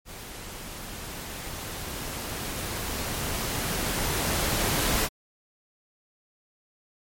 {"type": "noise with level ramp", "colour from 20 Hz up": "pink", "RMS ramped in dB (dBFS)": [-41, -24], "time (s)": [0.05, 5.09], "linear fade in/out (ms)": 50, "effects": ["MP3 64 kbps"]}